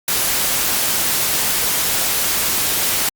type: noise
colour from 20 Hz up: white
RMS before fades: -18 dBFS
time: 0.08-3.09 s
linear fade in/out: 2 ms
effects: Opus 48 kbps

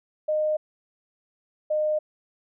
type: tone pair in turn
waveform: sine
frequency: 614 / 611.5 Hz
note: D#5 / D#5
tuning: -23 / -30 cents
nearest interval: unison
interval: 7 cents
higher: first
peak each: -21 dBFS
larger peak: neither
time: 0.28-0.57 / 1.7-1.99 s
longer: neither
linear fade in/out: 10 ms
effects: none

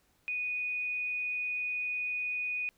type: tone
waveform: sine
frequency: 2477 Hz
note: D#7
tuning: 8 cents flat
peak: -31 dBFS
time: 0.28-2.69 s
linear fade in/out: 0 ms
effects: pink hiss -70 dBFS RMS until 2.77 s

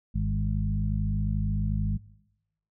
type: harmonic tone with a mistuned harmonic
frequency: 51.3 Hz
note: G#1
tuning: 21 cents flat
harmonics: 1 / 2 / 3 / 4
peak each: -27 / -30 / -32 / -33 dBFS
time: 0.14-1.98 s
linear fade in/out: 20 ms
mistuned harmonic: 3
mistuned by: +28 cents
effects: noise-tail reverb RT60 0.9 s tail -21 dB re dry

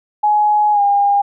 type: tone with pitch glide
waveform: sine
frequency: 840 to 807.6 Hz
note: G#5 to G#5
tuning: +19 to -49 cents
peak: -10 dBFS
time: 0.23-1.22 s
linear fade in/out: 10 ms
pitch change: -68 cents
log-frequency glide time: 0.72-0.81 s
effects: none

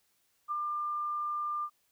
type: tone with ADSR envelope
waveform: sine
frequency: 1196 Hz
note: D6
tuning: 31 cents sharp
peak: -29 dBFS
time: 0.48-1.7 s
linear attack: 35 ms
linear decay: 13 ms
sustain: -2 dB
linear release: 64 ms
effects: white hiss -73 dBFS RMS until 1.91 s

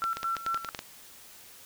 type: tone with tremolo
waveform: sine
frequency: 1348 Hz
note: E6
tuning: 38 cents sharp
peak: -27 dBFS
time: 0.02-0.69 s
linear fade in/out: 0 ms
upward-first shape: square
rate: 4.5 Hz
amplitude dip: 75%
type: clicks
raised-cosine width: 0.2 ms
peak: -17 dBFS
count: 9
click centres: 0.04 / 0.17 / 0.231 / 0.367 / 0.464 / 0.545 / 0.647 / 0.748 / 0.791 s
effects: white hiss -51 dBFS RMS until 1.65 s

